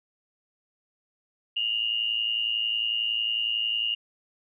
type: tone pair together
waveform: sine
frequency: 2814 / 2925 Hz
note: F7 / F#7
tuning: +12 / -21 cents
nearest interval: minor second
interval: 67 cents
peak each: -26 / -29 dBFS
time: 1.56-3.95 s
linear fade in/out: 10 ms
effects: none